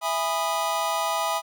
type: chord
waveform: square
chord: E major seventh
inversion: none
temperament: just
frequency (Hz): 659.3 / 824.1 / 988.9 / 1236.1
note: E5 / G#5 / B5 / D#6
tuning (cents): 0 / -14 / +2 / -12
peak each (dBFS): -30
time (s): 0.01-1.42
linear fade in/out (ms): 50
effects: none